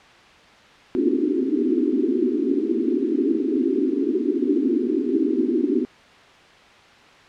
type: band-pass noise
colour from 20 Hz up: pink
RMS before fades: -21 dBFS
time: 0.95-5.85 s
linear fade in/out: 0 ms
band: 240 to 400 Hz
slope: 96 dB/octave
effects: white hiss -48 dBFS RMS until 7.28 s + low-pass 3000 Hz 12 dB/octave